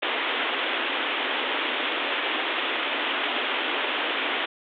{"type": "band-pass noise", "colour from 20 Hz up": "white", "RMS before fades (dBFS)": -27, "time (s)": [0.02, 4.46], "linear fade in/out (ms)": 10, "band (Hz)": [250, 3500], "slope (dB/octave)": 96, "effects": []}